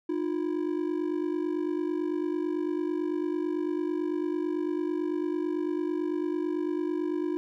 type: ring-modulated tone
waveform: triangle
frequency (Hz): 330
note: E4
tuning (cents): +2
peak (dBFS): -22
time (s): 0.09-7.37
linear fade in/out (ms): 0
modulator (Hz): 24.5
effects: none